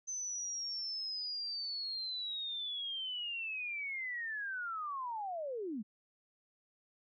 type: linear sweep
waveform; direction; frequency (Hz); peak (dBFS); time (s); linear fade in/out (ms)
sine; down; 6160 to 192.5; -37; 0.07-5.83; 20
effects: none